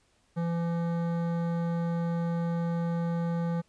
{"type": "tone with hard clipping", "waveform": "triangle", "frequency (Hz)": 169.2, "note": "E3", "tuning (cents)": 45, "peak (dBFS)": -29, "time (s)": [0.36, 3.62], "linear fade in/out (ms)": 20, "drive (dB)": 18, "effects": ["pink hiss -68 dBFS RMS until 3.68 s", "resampled to 22050 Hz"]}